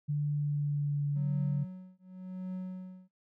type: tone with pitch glide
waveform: sine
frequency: 146.83 to 142.9 Hz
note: D3 to D3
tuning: 0 to -47 cents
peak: -28 dBFS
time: 0.08-1.65 s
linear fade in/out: 20 ms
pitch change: -47 cents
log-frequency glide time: 0.29-1.43 s
type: tone with tremolo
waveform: triangle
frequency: 185 Hz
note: F#3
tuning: in tune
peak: -32 dBFS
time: 1.15-3.09 s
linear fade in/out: 20 ms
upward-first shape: triangle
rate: 0.9 Hz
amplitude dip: 100%
effects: noise-tail reverb RT60 0.1 s tail -22 dB re dry